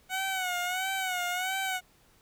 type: tone with vibrato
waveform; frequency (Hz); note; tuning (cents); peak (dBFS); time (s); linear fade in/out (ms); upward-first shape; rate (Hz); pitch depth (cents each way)
15% pulse; 740; F#5; 0; -23; 0.09-1.81; 50; sine; 1.5; 74
effects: pink hiss -63 dBFS RMS until 2.21 s